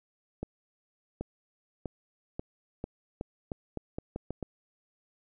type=accelerating click train; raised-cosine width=2 ms; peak=-21 dBFS; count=12; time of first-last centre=0.43-4.427 s; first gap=780 ms; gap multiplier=0.83; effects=none